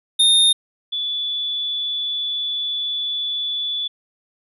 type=tone pair in turn; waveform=square / sine; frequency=3659 / 3454 Hz; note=A#7 / A7; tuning=-33 / -33 cents; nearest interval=minor second; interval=100 cents; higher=first; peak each=-12 / -21 dBFS; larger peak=first; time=0.19-0.53 / 0.92-3.88 s; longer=second; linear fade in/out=10 ms; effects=resampled to 32000 Hz